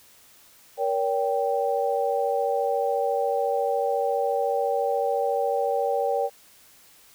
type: chord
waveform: sine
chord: G diminished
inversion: first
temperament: just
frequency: 470.4 / 564.5 / 784 Hz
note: Bb4 / Db5 / G5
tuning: +16 / +31 / 0 cents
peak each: -26 dBFS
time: 0.77-6.3 s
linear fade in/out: 50 ms
effects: white hiss -54 dBFS RMS until 7.14 s